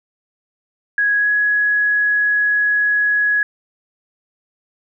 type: tone with pitch glide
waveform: sine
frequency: 1661.2 to 1676.6 Hz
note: G#6 to G#6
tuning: 0 to +16 cents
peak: -13 dBFS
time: 0.98-3.43 s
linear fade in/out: 2 ms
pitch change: +16 cents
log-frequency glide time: 1.17-1.29 s
effects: none